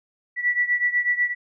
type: beating tone pair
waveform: sine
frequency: 1952 / 1960.1 Hz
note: B6 / B6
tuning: -21 / -14 cents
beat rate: 8.1 Hz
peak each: -21 / -24 dBFS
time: 0.36-1.35 s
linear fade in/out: 50 ms
effects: none